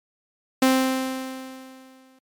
sawtooth tone with exponential decay, 261.6 Hz, C4, in tune, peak -10 dBFS, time 0.62-2.19 s, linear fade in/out 5 ms, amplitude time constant 340 ms, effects MP3 96 kbps

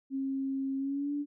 sine tone with pitch glide, 270 to 289.4 Hz, C#4 to D4, -45 to -25 cents, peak -30 dBFS, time 0.1-1.26 s, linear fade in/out 50 ms, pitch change +120 cents, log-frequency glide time 0.78-1.13 s, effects none

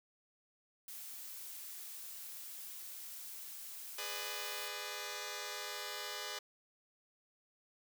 blue noise, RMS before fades -48 dBFS, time 0.88-4.68 s, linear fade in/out 2 ms
5% pulse chord, G# diminished, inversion none, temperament just, 415.3 / 498.4 / 598 Hz, G#4 / B4 / D5, 0 / +16 / +31 cents, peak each -34 dBFS, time 3.98-6.39 s, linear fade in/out 5 ms
effects none

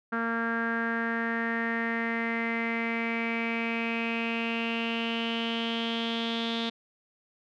sawtooth tone with low-pass filter sweep, 230 Hz, A#3, 23 cents flat, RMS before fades -30 dBFS, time 0.12-6.7 s, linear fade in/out 10 ms, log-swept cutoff 1500 to 3600 Hz, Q 7.5, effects none

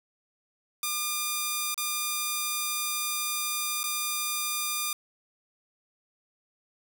5% pulse tone with dropouts, 1204 Hz, D6, 43 cents sharp, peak -16 dBFS, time 0.83-4.93 s, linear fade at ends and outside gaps 2 ms, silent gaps 1.744-1.777 / 3.832-3.839 s, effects none

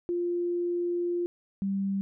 sine tone pair in turn, 349.2 / 195.98 Hz, F4 / G3, 0 / 0 cents, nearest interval minor seventh, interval 1000 cents, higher first, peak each -26 dBFS, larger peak neither, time 0.09-1.26 / 1.62-2.01 s, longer first, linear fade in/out 0 ms, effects none

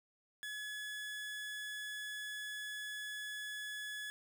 30% pulse tone, 1700 Hz, G#6, 40 cents sharp, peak -39 dBFS, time 0.43-4.1 s, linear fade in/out 0 ms, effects none

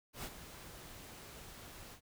pink noise with ADSR envelope, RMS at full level -42 dBFS, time 0.13-2.01 s, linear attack 110 ms, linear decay 53 ms, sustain -10 dB, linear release 86 ms, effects none

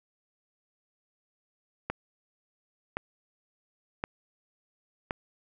click train, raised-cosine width 0.5 ms, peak -15 dBFS, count 4, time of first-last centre 1.9-5.109 s, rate 0.935 Hz, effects none

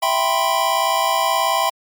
square chord, C major seventh, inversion first, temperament equal, 659.3 / 784 / 987.8 / 1046.5 Hz, E5 / G5 / B5 / C6, 0 / 0 / 0 / 0 cents, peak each -23 / -22 / -22 / -22 dBFS, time 0.02-1.7 s, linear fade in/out 10 ms, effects MP3 96 kbps

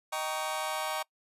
sawtooth chord, Eb dominant seventh, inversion none, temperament just, 622.3 / 777.8 / 933.4 / 1120.1 Hz, Eb5 / G5 / Bb5 / Db6, 0 / -14 / +2 / +18 cents, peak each -33 dBFS, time 0.12-1.03 s, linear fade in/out 10 ms, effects noise-tail reverb RT60 0.1 s tail -24 dB re dry + resampled to 32000 Hz

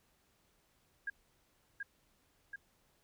sine tone with echo, 1624 Hz, G#6, 39 cents flat, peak -35 dBFS, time 1.07-1.1 s, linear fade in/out 5 ms, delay 730 ms, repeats 2, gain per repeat -3 dB, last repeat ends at 2.56 s, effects pink hiss -73 dBFS RMS until 3.03 s

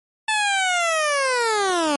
15% pulse linear sweep, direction down, 880 to 278.2 Hz, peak -12 dBFS, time 0.28-1.96 s, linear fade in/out 5 ms, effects MP3 48 kbps

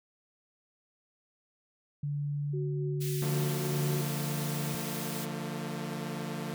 sine tone with pitch glide, 144.8 to 146.99 Hz, D3 to D3, -24 to +2 cents, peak -30 dBFS, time 2.03-4.75 s, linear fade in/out 5 ms, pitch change +26 cents, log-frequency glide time 3.99-4.34 s
sine tone with tremolo, 370 Hz, F#4, in tune, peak -35 dBFS, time 2.53-4.02 s, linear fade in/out 10 ms, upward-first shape sine, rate 3.7 Hz, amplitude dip 30%
white high-pass noise, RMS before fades -41 dBFS, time 3-5.26 s, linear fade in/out 20 ms, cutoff 1900 Hz, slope 24 dB/octave
sawtooth chord, D minor, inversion none, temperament equal with one note detuned, 146.83 / 174.61 / 225.5 Hz, D3 / F3 / A3, 0 / 0 / +43 cents, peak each -35 dBFS, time 3.22-6.54 s, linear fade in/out 0 ms
effects none

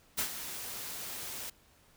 white noise with ADSR envelope, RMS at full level -30 dBFS, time 0.17-1.5 s, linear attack 20 ms, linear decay 93 ms, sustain -11 dB, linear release 5 ms, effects pink hiss -64 dBFS RMS until 1.96 s

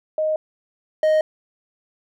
sine / triangle tone pair in turn, 622.3 / 622.3 Hz, D#5 / D#5, 0 / 0 cents, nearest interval unison, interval 0 cents, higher neither, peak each -18 / -12 dBFS, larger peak second, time 0.18-0.36 / 1.03-1.21 s, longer neither, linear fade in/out 2 ms, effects none

